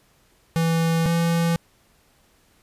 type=tone pair in turn; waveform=square; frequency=164.81 / 167.98 Hz; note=E3 / E3; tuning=0 / +33 cents; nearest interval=unison; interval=33 cents; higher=second; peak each=-19 dBFS; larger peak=neither; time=0.56-1.06 / 1.06-1.56 s; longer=neither; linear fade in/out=0 ms; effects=pink hiss -60 dBFS RMS until 2.62 s + resampled to 32000 Hz